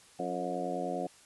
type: harmonic tone with a mistuned harmonic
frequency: 90 Hz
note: F#2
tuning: 47 cents flat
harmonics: 2 / 3 / 4 / 5 / 6 / 7 / 8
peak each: -41 / -40 / -41 / -41 / -39 / -40 / -37 dBFS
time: 0.19-1.07 s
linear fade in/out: 5 ms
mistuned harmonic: 4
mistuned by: -54 cents
effects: white hiss -58 dBFS RMS until 1.25 s + resampled to 24000 Hz